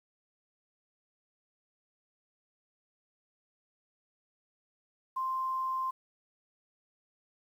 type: tone with quantisation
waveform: sine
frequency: 1046.5 Hz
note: C6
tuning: in tune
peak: -30 dBFS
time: 5.16-5.91 s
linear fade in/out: 10 ms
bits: 10
effects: none